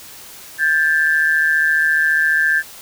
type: tone pair together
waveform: sine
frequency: 1586.4 / 1741 Hz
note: G6 / A6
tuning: +20 / -19 cents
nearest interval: major second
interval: 161 cents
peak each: -15 / -16 dBFS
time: 0.58-2.63 s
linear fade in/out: 50 ms
effects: white hiss -38 dBFS RMS until 2.81 s